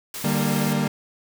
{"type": "noise", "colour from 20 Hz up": "white", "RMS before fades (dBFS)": -33, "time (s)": [0.14, 0.73], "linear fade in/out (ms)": 2}
{"type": "chord", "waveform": "40% pulse", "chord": "G minor", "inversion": "second", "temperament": "equal with one note detuned", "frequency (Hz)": [149.05, 196, 233.1], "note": ["D3", "G3", "Bb3"], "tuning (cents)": [26, 0, 0], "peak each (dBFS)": -24, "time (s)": [0.24, 0.88], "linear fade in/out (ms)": 5}
{"effects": []}